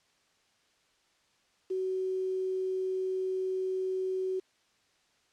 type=tone with quantisation; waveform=sine; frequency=375.4 Hz; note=F#4; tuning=25 cents sharp; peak=-29 dBFS; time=1.7-4.4 s; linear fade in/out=10 ms; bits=9; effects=white hiss -69 dBFS RMS until 5.32 s + low-pass 6000 Hz 12 dB/octave